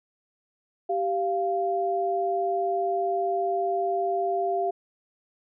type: tone pair together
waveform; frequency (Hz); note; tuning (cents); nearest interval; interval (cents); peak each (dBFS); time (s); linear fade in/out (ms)
sine; 390 / 694.9; G4 / F5; -9 / -9; minor seventh; 1000; -27 / -25; 0.89-4.71; 10
effects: none